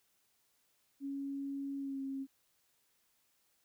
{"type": "tone with pitch glide", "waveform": "sine", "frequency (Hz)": [277.2, 270.6], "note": ["C#4", "C#4"], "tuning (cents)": [0, -42], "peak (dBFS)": -37, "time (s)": [1, 2.27], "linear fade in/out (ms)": 50, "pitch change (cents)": -42, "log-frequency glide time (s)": [1.78, 2], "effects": ["white hiss -75 dBFS RMS until 3.64 s"]}